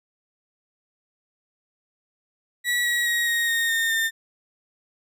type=tone with pitch steps; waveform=35% pulse; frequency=1937 / 1914.8 / 1892.8 / 1871 / 1849.5 / 1828.3 / 1807.3 Hz; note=B6 / A#6 / A#6 / A#6 / A#6 / A#6 / A6; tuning=-34 / +46 / +26 / +6 / -14 / -34 / +46 cents; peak=-19 dBFS; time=2.64-4.11 s; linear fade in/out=50 ms; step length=210 ms; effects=none